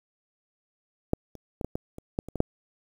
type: clicks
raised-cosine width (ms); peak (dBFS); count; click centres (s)
2; -9 / -30 / -19 / -16 / -16 / -26 / -13 / -26 / -19 / -6; 10; 1.134 / 1.353 / 1.612 / 1.646 / 1.755 / 1.984 / 2.189 / 2.286 / 2.357 / 2.404
effects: 8-bit